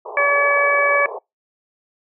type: band-pass noise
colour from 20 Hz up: pink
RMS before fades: -31 dBFS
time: 0.05-1.19 s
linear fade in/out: 10 ms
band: 390 to 1100 Hz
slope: 96 dB/octave
type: harmonic tone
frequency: 570 Hz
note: C#5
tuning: 48 cents sharp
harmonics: 1 / 2 / 3 / 4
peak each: -19 / -19 / -19 / -19 dBFS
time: 0.17-1.06 s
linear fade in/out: 2 ms
effects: noise-tail reverb RT60 0.2 s tail -26 dB re dry